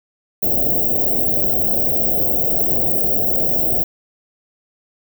white band-stop noise, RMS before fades -17 dBFS, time 0.42-3.84 s, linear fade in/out 10 ms, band 740 to 16000 Hz, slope 96 dB/octave, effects none

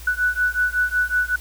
sine beating tone pair, 1480 / 1485.4 Hz, F#6 / F#6, 0 / +6 cents, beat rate 5.4 Hz, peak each -21 dBFS, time 0.07-1.36 s, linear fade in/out 5 ms, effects added 60 Hz sine -36 dBFS peak until 1.4 s + white hiss -43 dBFS RMS until 1.4 s

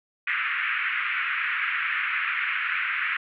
white band-pass noise, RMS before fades -27 dBFS, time 0.27-3.17 s, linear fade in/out 5 ms, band 1300 to 2500 Hz, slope 48 dB/octave, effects none

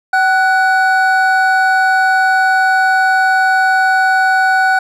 triangle tone pair together, 761.2 / 1480 Hz, F#5 / F#6, +49 / 0 cents, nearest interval octave, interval 1151 cents, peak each -10 dBFS, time 0.13-4.79 s, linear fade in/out 5 ms, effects none

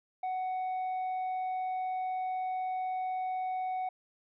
sine tone with tanh clipping, 744 Hz, F#5, 9 cents sharp, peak -32 dBFS, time 0.23-3.89 s, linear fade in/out 5 ms, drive 3 dB, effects none

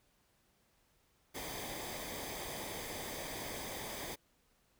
pink noise with comb filter, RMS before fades -43 dBFS, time 1.34-4.16 s, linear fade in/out 20 ms, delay 0.72 ms, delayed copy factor -0.6, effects pink hiss -73 dBFS RMS until 4.79 s

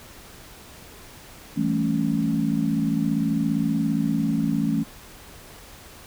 sine chord, A dominant seventh, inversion second, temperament equal with one note detuned, 164.81 / 199.54 / 220 / 277.2 Hz, E3 / G3 / A3 / C#4, 0 / +31 / 0 / 0 cents, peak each -26 / -30 / -24 / -25 dBFS, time 1.56-4.84 s, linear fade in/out 20 ms, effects pink hiss -45 dBFS RMS until 6.06 s

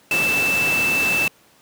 sine tone in noise, 2645 Hz, E7, 5 cents sharp, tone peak -17 dBFS, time 0.11-1.28 s, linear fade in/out 2 ms, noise pink, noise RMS -25 dBFS, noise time 0.11-1.28 s, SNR +5 dB, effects pink hiss -54 dBFS RMS until 1.61 s + high-pass 150 Hz 12 dB/octave

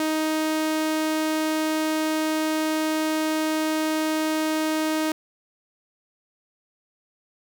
sawtooth tone, 312.8 Hz, D#4, 9 cents sharp, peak -18 dBFS, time 0-5.12 s, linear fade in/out 2 ms, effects none

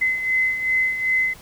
sine beating tone pair, 2043 / 2045.6 Hz, C7 / C7, -42 / -40 cents, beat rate 2.6 Hz, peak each -19 / -26 dBFS, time 0.01-1.34 s, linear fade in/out 10 ms, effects pink hiss -45 dBFS RMS until 1.41 s

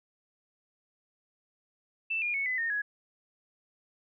sine tone with pitch steps, 2657 / 2422 / 2209 / 2014 / 1835.9 / 1673.8 Hz, E7 / D#7 / C#7 / B6 / A#6 / G#6, +13 / -47 / -7 / +33 / -27 / +13 cents, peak -28 dBFS, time 2.1-2.82 s, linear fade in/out 10 ms, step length 120 ms, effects none

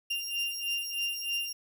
35% pulse beating tone pair, 2789 / 2792.2 Hz, F7 / F7, -3 / -1 cents, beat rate 3.2 Hz, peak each -33 / -32 dBFS, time 0.1-1.53 s, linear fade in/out 10 ms, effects none

